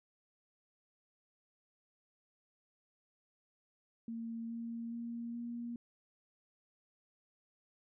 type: tone with pitch steps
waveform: sine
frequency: 229.1 / 231.6 / 234.2 / 236.8 Hz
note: A#3 / A#3 / A#3 / A#3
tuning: -30 / -11 / +8 / +27 cents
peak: -39 dBFS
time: 4.08-5.76 s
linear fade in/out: 2 ms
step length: 420 ms
effects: none